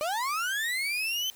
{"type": "linear sweep", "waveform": "35% pulse", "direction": "up", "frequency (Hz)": [580, 3111], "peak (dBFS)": -26, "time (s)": [0.01, 1.3], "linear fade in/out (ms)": 0, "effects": ["white hiss -53 dBFS RMS until 1.35 s"]}